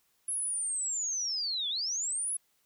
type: linear two-way sweep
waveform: sine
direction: down then up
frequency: 10850 to 3322 to 10850 Hz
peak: -30 dBFS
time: 0.28-2.37 s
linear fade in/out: 5 ms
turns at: 1.69 s
effects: white hiss -72 dBFS RMS until 2.65 s